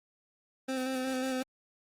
25% pulse tone with vibrato, 260 Hz, C4, 11 cents flat, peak -27 dBFS, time 0.68-1.43 s, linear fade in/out 10 ms, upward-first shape square, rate 5.5 Hz, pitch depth 21 cents each way
white noise with tremolo, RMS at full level -46 dBFS, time 0.76-1.43 s, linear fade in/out 2 ms, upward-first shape sine, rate 6.2 Hz, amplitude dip 75%
effects low-pass 11000 Hz 12 dB/octave + Opus 32 kbps

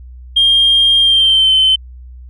sine tone with pitch glide, 3213 to 3071 Hz, G7 to G7, +42 to -36 cents, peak -6 dBFS, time 0.36-1.76 s, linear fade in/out 10 ms, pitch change -78 cents, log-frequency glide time 1-1.53 s, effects tanh soft clip ceiling -3 dBFS + added 62 Hz sine -31 dBFS peak until 2.29 s

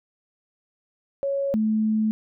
sine tone pair in turn, 554.4 / 217.2 Hz, C#5 / A3, 0 / -22 cents, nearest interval octave + major third, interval 1622 cents, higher first, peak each -22 / -19 dBFS, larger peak second, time 1.23-1.54 / 1.54-2.11 s, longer second, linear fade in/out 0 ms, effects none

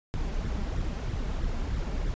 brown noise with flanger, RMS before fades -30 dBFS, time 0.14-2.14 s, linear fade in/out 0 ms, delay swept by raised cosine 0.53 to 5.13 ms, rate 3.1 Hz, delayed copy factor +0.55, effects resampled to 16000 Hz

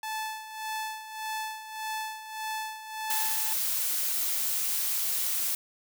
sawtooth tone with tremolo, 872 Hz, A5, 16 cents flat, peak -27 dBFS, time 0.03-3.53 s, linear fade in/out 2 ms, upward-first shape sine, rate 1.7 Hz, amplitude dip 70%
blue noise, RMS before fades -29 dBFS, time 3.1-5.55 s, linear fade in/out 2 ms
effects none

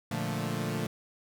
sawtooth chord, Bb major seventh, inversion none, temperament equal, 116.54 / 146.83 / 174.61 / 220 Hz, Bb2 / D3 / F3 / A3, 0 / 0 / 0 / 0 cents, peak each -32 dBFS, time 0.11-0.87 s, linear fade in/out 5 ms, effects none

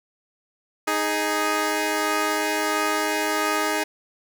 10% pulse tone pair together, 311.1 / 415.3 Hz, D#4 / G#4, 0 / 0 cents, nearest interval perfect fourth, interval 500 cents, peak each -16 dBFS, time 0.87-3.84 s, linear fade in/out 10 ms, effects none

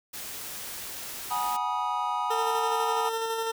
white noise, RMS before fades -38 dBFS, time 0.13-1.57 s, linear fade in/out 10 ms
triangle chord, G# minor seventh, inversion third, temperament equal with one note detuned, 740 / 830.6 / 968 / 1244.5 Hz, F#5 / G#5 / B5 / D#6, 0 / 0 / -35 / 0 cents, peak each -33 / -31 / -28 / -30 dBFS, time 1.3-3.1 s, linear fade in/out 20 ms
20% pulse tone with tremolo, 451.8 Hz, A4, 46 cents sharp, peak -22 dBFS, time 2.3-3.52 s, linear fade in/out 10 ms, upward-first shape square, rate 12 Hz, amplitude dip 25%
effects none

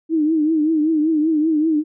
sine tone with vibrato, 312 Hz, D#4, 5 cents sharp, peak -14 dBFS, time 0.09-1.84 s, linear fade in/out 50 ms, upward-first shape triangle, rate 5.2 Hz, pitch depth 100 cents each way, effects none

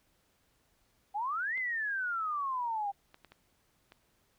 sine exponential two-way sweep, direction up then down, 784 to 2093 to 784 Hz, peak -31 dBFS, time 1.14-2.92 s, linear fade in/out 20 ms, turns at 1.57 s
clicks, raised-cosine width 0.3 ms, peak -36 dBFS, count 5, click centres 1.576 / 3.144 / 3.247 / 3.32 / 3.921 s
effects pink hiss -72 dBFS RMS until 4.38 s

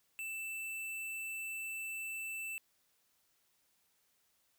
square tone, 2654 Hz, E7, 11 cents sharp, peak -40 dBFS, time 0.19-2.58 s, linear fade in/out 0 ms, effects white hiss -75 dBFS RMS until 4.58 s

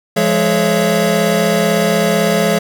square tone cluster, 171.7 / 207.7 / 426.8 / 553 / 673 Hz, F3 / G#3 / G#4 / C#5 / E5, -29 / 0 / +47 / -4 / +36 cents, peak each -19 dBFS, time 0.16-2.59 s, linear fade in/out 10 ms, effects none

